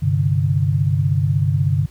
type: chord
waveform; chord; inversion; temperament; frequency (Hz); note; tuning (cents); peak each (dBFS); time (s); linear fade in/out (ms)
sine; G suspended fourth; none; just; 98 / 130.67 / 147; G2 / C3 / D3; 0 / -2 / +2; -19 / -20 / -18; 0.02-1.86; 10
effects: added 60 Hz sine -45 dBFS peak until 1.9 s + pink hiss -52 dBFS RMS until 1.9 s